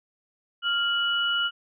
sine tone pair together, 1396.9 / 2939 Hz, F6 / F#7, 0 / -12 cents, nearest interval octave + minor second, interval 1288 cents, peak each -25 dBFS, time 0.62-1.51 s, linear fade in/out 50 ms, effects none

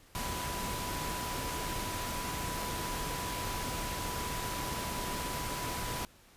sine tone in noise, 987.8 Hz, B5, in tune, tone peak -40 dBFS, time 0.15-6.05 s, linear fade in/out 0 ms, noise pink, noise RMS -37 dBFS, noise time 0.15-6.05 s, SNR -6 dB, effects pink hiss -60 dBFS RMS until 6.36 s + resampled to 32000 Hz

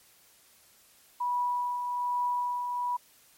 sine tone with tremolo, 978 Hz, B5, 17 cents flat, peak -25 dBFS, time 1.2-2.97 s, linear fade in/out 10 ms, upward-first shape triangle, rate 1.2 Hz, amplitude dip 45%, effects white hiss -60 dBFS RMS until 3.37 s + MP3 64 kbps

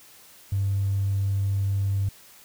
triangle tone, 98.5 Hz, G2, 9 cents sharp, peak -18 dBFS, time 0.52-2.09 s, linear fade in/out 5 ms, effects tanh soft clip ceiling -19 dBFS + white hiss -51 dBFS RMS until 2.44 s

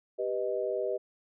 sine chord, G augmented, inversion none, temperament equal, 392 / 493.9 / 622.3 Hz, G4 / B4 / D#5, 0 / 0 / 0 cents, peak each -33 dBFS, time 0.18-0.98 s, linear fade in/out 20 ms, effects none

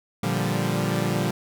sawtooth chord, G minor seventh, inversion first, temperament equal, 116.54 / 146.83 / 174.61 / 196 Hz, Bb2 / D3 / F3 / G3, 0 / 0 / 0 / 0 cents, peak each -24 dBFS, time 0.23-1.31 s, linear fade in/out 5 ms, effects none

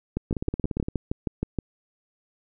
two click trains, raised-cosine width 3 ms, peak -12 / -15 dBFS, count 10 / 11, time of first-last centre 0.17-1.587 / 0.31-0.885 s, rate 6.35 / 17.4 Hz, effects none

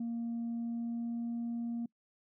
sine tone with pitch glide, 233.1 to 234.6 Hz, A#3 to A#3, 0 to +11 cents, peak -32 dBFS, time 0-1.86 s, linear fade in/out 5 ms, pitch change +11 cents, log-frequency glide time 0.49-1.32 s, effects noise-tail reverb RT60 0.1 s tail -25 dB re dry + tanh soft clip ceiling -32 dBFS

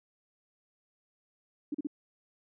sine tone bursts, 293.3 Hz, D4, 2 cents flat, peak -30 dBFS, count 3, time 1.72-1.871 s, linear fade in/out 5 ms, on 25 ms, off 38 ms, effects none

